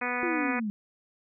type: harmonic tone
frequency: 246.5 Hz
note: B3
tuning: 3 cents flat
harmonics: 1 / 2 / 3 / 4 / 5 / 6 / 7 / 8 / 9 / 10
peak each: -37 / -37 / -37 / -37 / -37 / -37 / -37 / -37 / -37 / -37 dBFS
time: 0.01-0.6 s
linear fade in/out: 10 ms
type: linear sweep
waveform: sine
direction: down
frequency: 355.4 to 199.7 Hz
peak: -28 dBFS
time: 0.23-0.7 s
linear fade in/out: 0 ms
effects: none